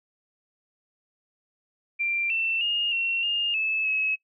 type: tone with pitch steps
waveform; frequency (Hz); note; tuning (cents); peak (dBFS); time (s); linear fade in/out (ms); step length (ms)
sine; 2368 / 2681 / 2842 / 2725 / 2826 / 2609 / 2572; D7 / E7 / F7 / F7 / F7 / E7 / E7; +14 / +29 / +30 / -43 / +20 / -18 / -43; -23; 1.99-4.16; 20; 310
effects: noise-tail reverb RT60 0.1 s tail -22 dB re dry